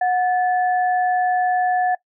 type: tone pair together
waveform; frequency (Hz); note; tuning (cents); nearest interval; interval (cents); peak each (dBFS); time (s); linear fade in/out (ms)
sine; 730.7 / 1737; F#5 / A6; -22 / -23; octave + minor third; 1499; -16 / -26; 0.01-1.95; 5
effects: noise-tail reverb RT60 0.1 s tail -21 dB re dry